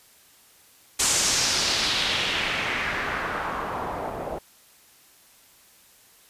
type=noise with low-pass filter sweep; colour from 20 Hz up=white; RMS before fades=-26 dBFS; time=0.99-4.39 s; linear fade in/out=10 ms; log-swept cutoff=8100 to 630 Hz; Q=2; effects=white hiss -55 dBFS RMS until 6.29 s + resampled to 32000 Hz